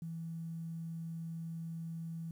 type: tone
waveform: sine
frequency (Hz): 164.7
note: E3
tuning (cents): -1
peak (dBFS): -39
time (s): 0.02-2.31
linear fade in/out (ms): 2
effects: 11-bit